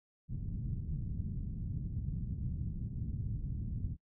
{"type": "low-pass noise", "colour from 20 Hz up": "white", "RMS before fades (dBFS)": -38, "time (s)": [0.28, 3.97], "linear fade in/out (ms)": 50, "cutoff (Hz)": 160, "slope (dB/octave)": 24, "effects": ["noise-tail reverb RT60 0.1 s tail -23 dB re dry"]}